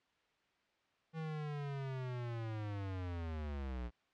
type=linear sweep; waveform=square; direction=down; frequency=162.1 to 57.6 Hz; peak=-40 dBFS; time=1.13-3.91 s; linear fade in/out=50 ms; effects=white hiss -75 dBFS RMS until 4.13 s + low-pass 3000 Hz 12 dB/octave